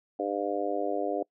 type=harmonic tone; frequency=100.8 Hz; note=G2; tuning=49 cents sharp; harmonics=3 / 4 / 5 / 6 / 7; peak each=-34 / -34 / -34 / -34 / -34 dBFS; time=0.19-1.23 s; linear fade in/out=5 ms; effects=noise-tail reverb RT60 0.1 s tail -25 dB re dry